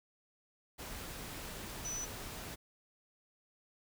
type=tone in noise; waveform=sine; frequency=5970 Hz; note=F#8; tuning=15 cents sharp; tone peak=-38 dBFS; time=1.84-2.06 s; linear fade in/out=20 ms; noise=pink; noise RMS=-45 dBFS; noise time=0.78-2.56 s; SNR=+4 dB; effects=none